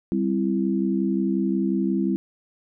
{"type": "chord", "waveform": "sine", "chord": "C major", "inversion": "second", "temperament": "equal with one note detuned", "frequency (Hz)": [196, 261.6, 332.9], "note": ["G3", "C4", "E4"], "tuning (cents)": [0, 0, 17], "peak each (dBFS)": [-23, -26, -25], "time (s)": [0.12, 2.16], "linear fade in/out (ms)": 0, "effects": []}